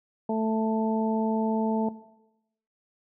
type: harmonic tone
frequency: 220.7 Hz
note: A3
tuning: 5 cents sharp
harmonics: 1 / 2 / 3 / 4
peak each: -27 / -30 / -32 / -33 dBFS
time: 0.29-1.89 s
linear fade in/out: 5 ms
effects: noise-tail reverb RT60 0.9 s tail -17 dB re dry